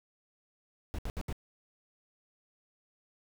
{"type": "noise bursts", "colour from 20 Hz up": "brown", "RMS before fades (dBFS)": -35, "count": 4, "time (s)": [0.94, 1.327], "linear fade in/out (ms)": 0, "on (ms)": 45, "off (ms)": 69, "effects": []}